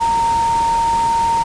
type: tone in noise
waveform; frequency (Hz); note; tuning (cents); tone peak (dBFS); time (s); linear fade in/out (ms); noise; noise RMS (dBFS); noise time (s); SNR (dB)
sine; 922; A#5; -19; -13; 0-1.44; 20; pink; -28; 0-1.44; +12
effects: resampled to 22050 Hz